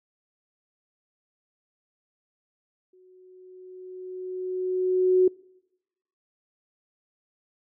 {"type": "tone with exponential growth", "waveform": "sine", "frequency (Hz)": 369, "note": "F#4", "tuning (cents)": -5, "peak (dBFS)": -14, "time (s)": [2.93, 5.28], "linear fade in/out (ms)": 5, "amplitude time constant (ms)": 510, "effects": ["noise-tail reverb RT60 0.9 s tail -25 dB re dry"]}